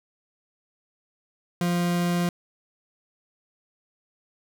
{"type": "tone", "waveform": "40% pulse", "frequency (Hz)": 174.61, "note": "F3", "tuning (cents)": 0, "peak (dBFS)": -21, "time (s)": [1.61, 2.29], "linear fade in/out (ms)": 2, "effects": []}